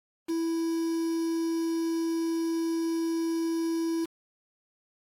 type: tone with quantisation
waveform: triangle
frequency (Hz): 330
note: E4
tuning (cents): +2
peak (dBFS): -24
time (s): 0.28-4.06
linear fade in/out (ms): 20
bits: 7
effects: AAC 48 kbps